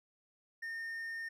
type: tone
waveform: triangle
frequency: 1825 Hz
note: A#6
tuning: 37 cents flat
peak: -37 dBFS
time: 0.62-1.29 s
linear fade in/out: 10 ms
effects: none